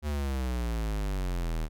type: exponential sweep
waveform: square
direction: down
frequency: 76 to 38.32 Hz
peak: -29 dBFS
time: 0.02-1.69 s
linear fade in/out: 50 ms
effects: none